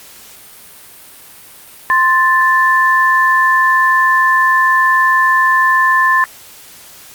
sine tone pair together, 1046.5 / 1760 Hz, C6 / A6, 0 / 0 cents, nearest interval major sixth, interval 900 cents, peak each -11 dBFS, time 1.9-6.24 s, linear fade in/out 0 ms, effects white hiss -38 dBFS RMS until 7.14 s + Opus 48 kbps

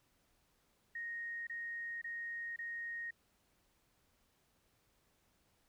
sine tone bursts, 1864.7 Hz, A#6, in tune, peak -40 dBFS, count 4, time 0.95-3.108 s, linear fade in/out 5 ms, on 520 ms, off 26 ms, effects pink hiss -75 dBFS RMS until 5.68 s

